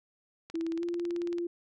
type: click train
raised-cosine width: 0.2 ms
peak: -28 dBFS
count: 17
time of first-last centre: 0.5-1.384 s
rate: 18.1 Hz
type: tone with pitch glide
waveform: sine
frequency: 329.6 to 345 Hz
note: E4 to F4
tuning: 0 to -21 cents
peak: -30 dBFS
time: 0.54-1.47 s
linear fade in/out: 5 ms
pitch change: +79 cents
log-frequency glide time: 0.77-0.83 s
effects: none